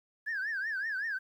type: tone with vibrato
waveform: sine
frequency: 1668 Hz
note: G#6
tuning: 7 cents sharp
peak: -30 dBFS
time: 0.26-1.19 s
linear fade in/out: 20 ms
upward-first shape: triangle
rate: 5.3 Hz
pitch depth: 200 cents each way
effects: tanh soft clip ceiling -29 dBFS + 11-bit